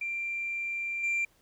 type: tone with level steps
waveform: sine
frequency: 2367 Hz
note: D7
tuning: 13 cents sharp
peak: -30 / -24 dBFS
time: 0.01-1.25 s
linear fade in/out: 5 ms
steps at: 1.03 s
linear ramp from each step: 10 ms
effects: tanh soft clip ceiling -25 dBFS + pink hiss -66 dBFS RMS until 1.41 s